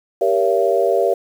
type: chord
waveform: sine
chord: G diminished seventh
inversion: none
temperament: just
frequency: 392 / 470.4 / 564.5 / 677.4 Hz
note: G4 / Bb4 / Db5 / Fb5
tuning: 0 / +16 / +31 / +47 cents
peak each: -19 dBFS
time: 0.21-1.14 s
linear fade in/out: 5 ms
effects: 7-bit